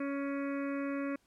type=harmonic tone; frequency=279.1 Hz; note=C#4; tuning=12 cents sharp; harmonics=1 / 2 / 4 / 5 / 6 / 7 / 8 / 9; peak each=-34 / -40 / -46 / -48 / -50 / -51 / -52 / -53 dBFS; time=0-1.16 s; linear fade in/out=5 ms; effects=pink hiss -71 dBFS RMS until 1.26 s + low-pass 12000 Hz 12 dB/octave